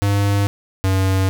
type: tone pair in turn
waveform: square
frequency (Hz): 100.7 / 95.28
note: G2 / G2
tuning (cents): +47 / -49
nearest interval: minor second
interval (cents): 96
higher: first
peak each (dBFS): -15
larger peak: neither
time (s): 0.02-0.47 / 0.84-1.29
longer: neither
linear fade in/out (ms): 0
effects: none